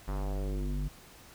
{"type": "tone with low-pass filter sweep", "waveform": "square", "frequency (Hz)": 49, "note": "G1", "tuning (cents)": 0, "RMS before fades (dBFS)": -33, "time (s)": [0.07, 0.89], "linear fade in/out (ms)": 20, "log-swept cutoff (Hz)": [1300, 170], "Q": 1.9, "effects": ["pink hiss -54 dBFS RMS until 1.34 s"]}